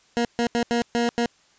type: tone bursts at uneven times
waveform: 20% pulse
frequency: 236.5 Hz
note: A#3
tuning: 25 cents sharp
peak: -15 dBFS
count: 6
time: 0.17-0.25 / 0.39-0.47 / 0.55-0.63 / 0.71-0.82 / 0.95-1.09 / 1.18-1.26 s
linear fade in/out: 0 ms
effects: white hiss -59 dBFS RMS until 1.58 s + resampled to 16000 Hz